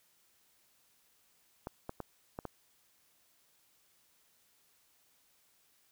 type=clicks; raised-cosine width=1 ms; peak=-25 dBFS; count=5; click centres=1.671 / 1.894 / 2.003 / 2.389 / 2.453 s; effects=white hiss -70 dBFS RMS until 5.91 s